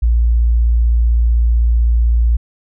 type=tone; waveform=sine; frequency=57.9 Hz; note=A#1; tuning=11 cents flat; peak=-9 dBFS; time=0.02-2.37 s; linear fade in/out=10 ms; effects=none